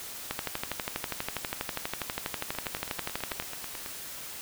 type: two click trains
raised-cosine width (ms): 0.3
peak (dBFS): -14 / -22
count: 39 / 13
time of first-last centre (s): 0.31-3.399 / 2.55-3.861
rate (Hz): 12.3 / 9.15
effects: white hiss -41 dBFS RMS until 4.41 s